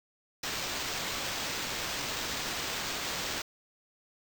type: noise with sample-and-hold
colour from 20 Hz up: white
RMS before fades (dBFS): -35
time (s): 0.43-3.42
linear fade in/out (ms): 5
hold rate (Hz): 11025
effects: none